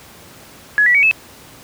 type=tone with pitch steps; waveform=sine; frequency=1689 / 1951.4 / 2255 / 2605 Hz; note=G#6 / B6 / C#7 / E7; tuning=+29 / -21 / +29 / -21 cents; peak=-9 dBFS; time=0.78-1.112 s; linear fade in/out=0 ms; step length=83 ms; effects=pink hiss -41 dBFS RMS until 1.63 s + high-pass 80 Hz 12 dB/octave